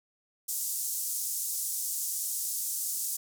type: band-pass noise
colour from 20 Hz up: pink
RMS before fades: -33 dBFS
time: 0.48-3.17 s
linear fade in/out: 10 ms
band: 6700 to 16000 Hz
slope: 24 dB/octave
effects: none